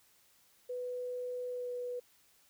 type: tone with pitch glide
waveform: sine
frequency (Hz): 496.2 to 491.6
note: B4 to B4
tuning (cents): +8 to -8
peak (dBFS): -36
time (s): 0.69-2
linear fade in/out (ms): 10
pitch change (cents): -16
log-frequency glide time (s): 1.5-1.7
effects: white hiss -67 dBFS RMS until 2.49 s